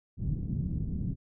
white low-pass noise, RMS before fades -32 dBFS, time 0.17-1.16 s, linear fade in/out 50 ms, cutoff 190 Hz, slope 24 dB/octave, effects none

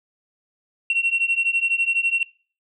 sine beating tone pair, 2722 / 2734 Hz, F7 / F7, -45 / -37 cents, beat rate 12 Hz, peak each -21 / -19 dBFS, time 0.9-2.23 s, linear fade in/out 2 ms, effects noise-tail reverb RT60 0.4 s tail -23 dB re dry + tanh soft clip ceiling -13 dBFS

